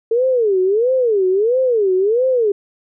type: tone with vibrato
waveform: sine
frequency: 439.2 Hz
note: A4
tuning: 3 cents flat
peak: -12 dBFS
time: 0.11-2.52 s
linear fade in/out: 5 ms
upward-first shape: sine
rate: 1.5 Hz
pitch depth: 300 cents each way
effects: none